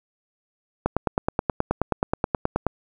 click train, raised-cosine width 1 ms, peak -6 dBFS, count 18, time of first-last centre 0.86-2.667 s, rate 9.41 Hz, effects 8-bit

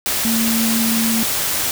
sine tone in noise, 226.6 Hz, A#3, 49 cents flat, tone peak -17 dBFS, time 0.25-1.23 s, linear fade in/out 0 ms, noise white, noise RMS -20 dBFS, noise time 0.06-1.71 s, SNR 0 dB, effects none

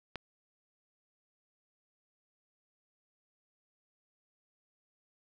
click, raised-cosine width 0.3 ms, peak -22 dBFS, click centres 0.157 s, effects none

